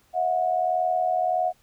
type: tone pair together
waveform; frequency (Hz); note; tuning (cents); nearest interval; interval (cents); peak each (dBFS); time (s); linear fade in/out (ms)
sine; 643 / 724.5; E5 / F#5; -43 / -37; major second; 206; -26 / -22; 0.13-1.53; 50
effects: pink hiss -62 dBFS RMS until 1.62 s